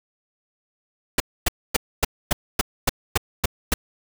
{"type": "noise bursts", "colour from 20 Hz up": "pink", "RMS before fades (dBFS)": -18, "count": 10, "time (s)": [1.18, 3.74], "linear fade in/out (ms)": 5, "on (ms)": 22, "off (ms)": 260, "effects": []}